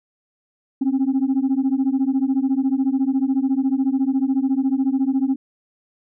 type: beating tone pair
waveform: sine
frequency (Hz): 260.6 / 274.6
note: C4 / C#4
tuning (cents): -7 / -16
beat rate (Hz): 14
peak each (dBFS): -18 / -18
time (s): 0.81-5.36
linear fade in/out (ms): 10
effects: tanh soft clip ceiling -13 dBFS